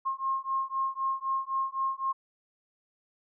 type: beating tone pair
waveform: sine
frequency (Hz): 1069 / 1072.9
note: C6 / C6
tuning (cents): +37 / +43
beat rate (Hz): 3.9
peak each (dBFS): -31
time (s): 0.05-2.13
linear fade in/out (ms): 20
effects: none